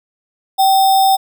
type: tone with sample-and-hold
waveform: sine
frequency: 774 Hz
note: G5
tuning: 22 cents flat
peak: -8 dBFS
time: 0.58-1.17 s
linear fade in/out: 20 ms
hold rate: 4410 Hz
effects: none